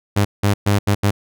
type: tone bursts at uneven times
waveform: sawtooth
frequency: 101.4 Hz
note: G#2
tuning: 41 cents flat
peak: -9 dBFS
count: 5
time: 0.16-0.25 / 0.43-0.54 / 0.66-0.79 / 0.87-0.95 / 1.03-1.11 s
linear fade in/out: 10 ms
effects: none